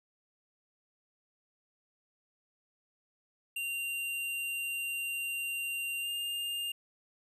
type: tone with pitch glide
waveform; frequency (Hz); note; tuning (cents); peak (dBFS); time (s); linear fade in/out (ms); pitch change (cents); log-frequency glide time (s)
square; 2774 to 2808; F7 to F7; -12 to +9; -34; 3.56-6.72; 5; +21; 6.01-6.08
effects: none